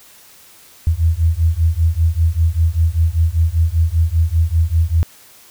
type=beating tone pair; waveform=sine; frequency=79.7 / 84.8 Hz; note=D#2 / E2; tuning=+42 / +50 cents; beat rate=5.1 Hz; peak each=-15 dBFS; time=0.87-5.03 s; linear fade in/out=0 ms; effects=white hiss -45 dBFS RMS until 5.5 s